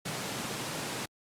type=high-pass noise; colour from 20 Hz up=pink; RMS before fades=-36 dBFS; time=0.05-1.06 s; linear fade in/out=10 ms; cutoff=110 Hz; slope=48 dB/octave; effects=low-pass 11000 Hz 12 dB/octave + Opus 48 kbps